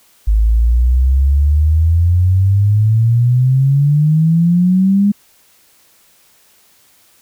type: exponential sweep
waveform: sine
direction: up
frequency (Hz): 51.9 to 205.8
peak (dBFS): -8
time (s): 0.27-5.12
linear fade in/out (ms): 10
effects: white hiss -51 dBFS RMS until 7.21 s